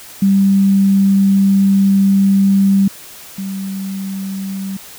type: tone pair in turn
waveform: sine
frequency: 196 / 193.64 Hz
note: G3 / G3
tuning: 0 / -21 cents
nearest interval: unison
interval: 21 cents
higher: first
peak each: -8 / -20 dBFS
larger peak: first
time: 0.22-2.88 / 3.38-4.77 s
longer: first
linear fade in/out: 5 ms
effects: white hiss -36 dBFS RMS until 4.98 s